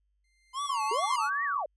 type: tone with exponential growth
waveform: sawtooth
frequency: 2093 Hz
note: C7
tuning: in tune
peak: -31 dBFS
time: 0.24-1.16 s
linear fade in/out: 5 ms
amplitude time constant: 200 ms
type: tone with vibrato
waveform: square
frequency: 993 Hz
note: B5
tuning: 9 cents sharp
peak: -31 dBFS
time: 0.53-1.3 s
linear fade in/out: 50 ms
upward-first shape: sine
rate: 2.4 Hz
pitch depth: 260 cents each way
type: tone with pitch glide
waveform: sine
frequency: 1117 to 1139.2 Hz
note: C#6 to C#6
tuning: +13 to +47 cents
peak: -30 dBFS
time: 0.64-1.64 s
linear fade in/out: 50 ms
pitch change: +34 cents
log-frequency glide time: 0.92-1.12 s
type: linear two-way sweep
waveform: sine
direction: up then down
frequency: 385.8 to 1930 to 530 Hz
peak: -30 dBFS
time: 0.91-1.66 s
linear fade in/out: 5 ms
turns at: 1.44 s
effects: added 50 Hz sine -70 dBFS peak until 1.76 s + resampled to 24000 Hz